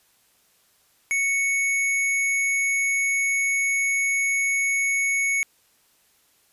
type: tone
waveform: square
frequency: 2217 Hz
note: C#7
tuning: in tune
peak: -21 dBFS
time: 1.11-5.43 s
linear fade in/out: 0 ms
effects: white hiss -62 dBFS RMS until 6.52 s + resampled to 32000 Hz